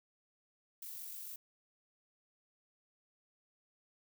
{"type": "noise with amplitude modulation", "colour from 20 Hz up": "violet", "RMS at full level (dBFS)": -45, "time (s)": [0.82, 1.36], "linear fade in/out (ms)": 5, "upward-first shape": "sine", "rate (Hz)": 46.9, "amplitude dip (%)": 30, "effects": []}